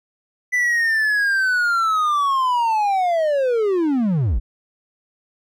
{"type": "linear sweep", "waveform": "triangle", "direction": "down", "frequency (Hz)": [2000, 38.89], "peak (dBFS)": -14, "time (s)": [0.52, 4.4], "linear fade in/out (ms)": 20, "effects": []}